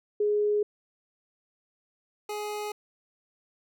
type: tone pair in turn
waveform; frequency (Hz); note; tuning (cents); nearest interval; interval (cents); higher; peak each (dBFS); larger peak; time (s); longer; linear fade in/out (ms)
sine / 25% pulse; 416.9 / 418.7; G#4 / G#4; +7 / +14; unison; 7; second; -22 / -28; first; 0.2-0.63 / 2.29-2.72; neither; 5
effects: none